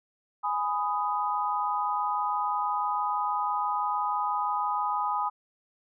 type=chord; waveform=sine; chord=G# minor; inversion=none; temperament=just; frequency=830.6 / 996.7 / 1245.9 Hz; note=G#5 / B5 / D#6; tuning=0 / +16 / +2 cents; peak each=-30 dBFS; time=0.43-5.3 s; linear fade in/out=20 ms; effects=none